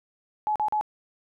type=tone bursts; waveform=sine; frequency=850 Hz; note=G#5; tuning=40 cents sharp; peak=-22 dBFS; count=3; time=0.47-0.811 s; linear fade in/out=0 ms; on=87 ms; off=40 ms; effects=none